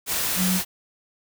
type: tone in noise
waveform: sine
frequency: 184.9 Hz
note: F#3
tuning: 1 cent flat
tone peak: -21 dBFS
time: 0.36-0.61 s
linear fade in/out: 50 ms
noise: white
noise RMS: -25 dBFS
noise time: 0.06-0.65 s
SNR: +1 dB
effects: none